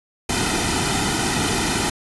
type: noise with comb filter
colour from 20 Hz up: pink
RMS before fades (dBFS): -21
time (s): 0.29-1.9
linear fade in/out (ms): 5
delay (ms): 1.8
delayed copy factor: -0.7
effects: resampled to 24000 Hz